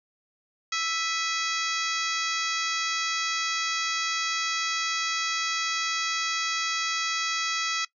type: harmonic tone with a mistuned harmonic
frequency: 659.3 Hz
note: E5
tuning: in tune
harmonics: 2 / 3 / 4 / 5 / 6 / 7 / 8 / 9 / 10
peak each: -31 / -33 / -34 / -35 / -36 / -36 / -37 / -38 / -38 dBFS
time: 0.72-7.85 s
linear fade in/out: 5 ms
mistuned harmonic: 4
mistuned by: -80 cents
effects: noise-tail reverb RT60 0.1 s tail -20 dB re dry